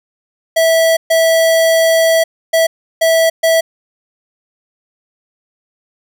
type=tone bursts at uneven times; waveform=square; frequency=654 Hz; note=E5; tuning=14 cents flat; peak=-9 dBFS; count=5; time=0.56-0.97 / 1.1-2.24 / 2.53-2.67 / 3.01-3.3 / 3.43-3.61 s; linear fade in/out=10 ms; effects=none